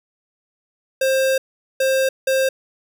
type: tone bursts at uneven times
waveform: square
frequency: 530 Hz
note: C5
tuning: 22 cents sharp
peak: -16 dBFS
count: 3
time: 1.01-1.38 / 1.8-2.09 / 2.27-2.49 s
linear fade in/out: 5 ms
effects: none